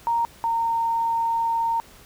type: tone pair in turn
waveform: sine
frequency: 931 / 918.7 Hz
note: A#5 / A#5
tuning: -2 / -25 cents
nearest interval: unison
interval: 23 cents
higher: first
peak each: -19 / -20 dBFS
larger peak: first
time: 0.07-0.25 / 0.44-1.8 s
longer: second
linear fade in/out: 0 ms
effects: pink hiss -49 dBFS RMS until 2.05 s